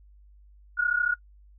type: tone pair together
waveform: sine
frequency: 1426.7 / 1460 Hz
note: F6 / F#6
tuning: +37 / -24 cents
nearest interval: unison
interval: 39 cents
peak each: -25 dBFS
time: 0.77-1.15 s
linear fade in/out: 20 ms
effects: noise-tail reverb RT60 0.1 s tail -23 dB re dry + added 50 Hz sine -51 dBFS peak until 1.58 s